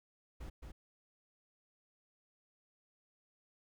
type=noise with echo; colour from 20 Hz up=brown; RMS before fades=-45 dBFS; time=0.4-0.5 s; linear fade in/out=10 ms; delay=220 ms; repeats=1; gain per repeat=-3 dB; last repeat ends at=0.72 s; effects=none